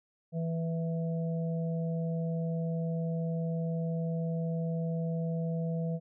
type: harmonic tone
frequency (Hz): 164.81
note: E3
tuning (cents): 0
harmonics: 1 / 3 / 4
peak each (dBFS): -30 / -40 / -42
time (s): 0.32-6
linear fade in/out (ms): 50
effects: none